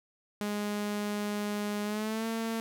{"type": "tone with pitch glide", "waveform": "sawtooth", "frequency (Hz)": [207.2, 226], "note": ["G#3", "A3"], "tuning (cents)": [-4, 47], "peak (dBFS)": -27, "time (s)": [0.41, 2.6], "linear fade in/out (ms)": 0, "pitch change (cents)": 151, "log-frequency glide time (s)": [1.84, 2.27], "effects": []}